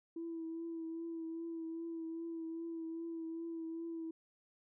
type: tone with vibrato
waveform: sine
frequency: 329.6 Hz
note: E4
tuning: in tune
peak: -39 dBFS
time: 0.16-4.11 s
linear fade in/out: 5 ms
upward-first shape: triangle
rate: 2.5 Hz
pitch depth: 30 cents each way
effects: tanh soft clip ceiling -35 dBFS